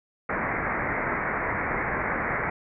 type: low-pass noise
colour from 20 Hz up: white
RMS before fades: -28 dBFS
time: 0.29-2.5 s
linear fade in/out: 5 ms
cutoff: 2200 Hz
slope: 96 dB/octave
effects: none